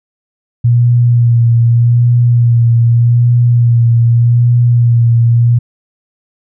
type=tone with vibrato; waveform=sine; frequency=118.8 Hz; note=A#2; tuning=33 cents sharp; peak=-5 dBFS; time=0.64-5.59 s; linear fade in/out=10 ms; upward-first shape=sine; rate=0.83 Hz; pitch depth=28 cents each way; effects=none